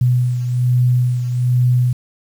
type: beating tone pair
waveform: sine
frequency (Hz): 124 / 125.2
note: B2 / B2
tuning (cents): +7 / +24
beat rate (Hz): 1.2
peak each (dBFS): -13 / -21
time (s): 0.01-1.93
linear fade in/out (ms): 5
effects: 7-bit

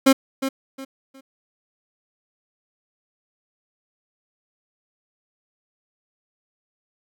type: tone with echo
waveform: 30% pulse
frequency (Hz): 268.4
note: C4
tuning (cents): +44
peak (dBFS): -8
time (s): 0.06-0.13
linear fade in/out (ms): 10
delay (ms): 360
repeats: 3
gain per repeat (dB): -11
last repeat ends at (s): 1.21
effects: none

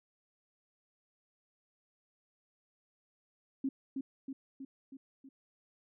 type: tone with echo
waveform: sine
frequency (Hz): 269.6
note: C#4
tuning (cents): -48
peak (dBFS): -30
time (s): 3.64-3.69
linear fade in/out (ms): 5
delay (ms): 320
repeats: 5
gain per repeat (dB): -4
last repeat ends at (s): 5.29
effects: none

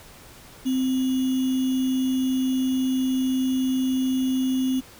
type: tone with sample-and-hold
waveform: sine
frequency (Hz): 260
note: C4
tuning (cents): -11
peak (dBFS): -20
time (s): 0.65-4.81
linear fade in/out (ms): 20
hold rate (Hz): 3150
effects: pink hiss -47 dBFS RMS until 4.99 s

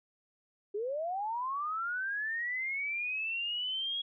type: linear sweep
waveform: sine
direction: up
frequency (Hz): 392 to 3322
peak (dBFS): -32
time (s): 0.74-4.02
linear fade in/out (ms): 10
effects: none

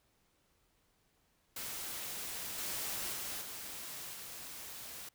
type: noise with level steps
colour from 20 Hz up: white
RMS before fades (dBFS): -42 / -39 / -41 / -45 / -47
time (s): 1.56-5.09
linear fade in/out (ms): 5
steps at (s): 2.58 / 3.13 / 3.41 / 4.13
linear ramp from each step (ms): 5
effects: pink hiss -74 dBFS RMS until 5.14 s

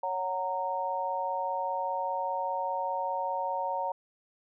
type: chord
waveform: sine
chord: F# major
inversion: second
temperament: just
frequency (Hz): 555 / 740 / 925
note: C#5 / F#5 / A#5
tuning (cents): +2 / 0 / -14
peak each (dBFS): -35 / -35 / -31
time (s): 0.03-3.92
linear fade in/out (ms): 5
effects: none

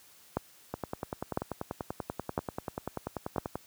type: two click trains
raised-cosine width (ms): 1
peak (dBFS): -19 / -14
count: 30 / 4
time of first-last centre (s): 0.74-3.556 / 0.37-3.382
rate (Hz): 10.3 / 0.996
effects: white hiss -58 dBFS RMS until 3.66 s + high-pass 60 Hz 12 dB/octave

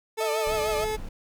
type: tone with pitch glide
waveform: 30% pulse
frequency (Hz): 441.8 to 431.7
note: A4 to A4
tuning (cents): +7 to -33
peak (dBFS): -24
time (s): 0.17-0.97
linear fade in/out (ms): 20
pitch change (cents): -40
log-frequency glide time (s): 0.38-0.65
type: tone with vibrato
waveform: 35% pulse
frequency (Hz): 622.3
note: D#5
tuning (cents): 0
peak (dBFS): -26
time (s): 0.2-0.85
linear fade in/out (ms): 10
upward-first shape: triangle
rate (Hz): 6.6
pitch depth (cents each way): 110
type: noise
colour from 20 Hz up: brown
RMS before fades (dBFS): -37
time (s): 0.46-1.09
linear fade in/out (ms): 5
effects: none

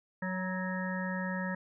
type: harmonic tone with a mistuned harmonic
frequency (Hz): 185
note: F#3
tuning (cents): 0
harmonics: 1 / 3 / 5 / 7 / 9 / 10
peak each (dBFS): -34 / -41 / -42 / -47 / -41 / -41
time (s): 0.22-1.55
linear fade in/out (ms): 5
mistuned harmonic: 5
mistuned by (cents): +35
effects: none

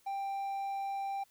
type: tone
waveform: triangle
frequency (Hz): 788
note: G5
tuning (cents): +9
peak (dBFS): -32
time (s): 0.06-1.24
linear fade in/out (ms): 10
effects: white hiss -68 dBFS RMS until 1.3 s

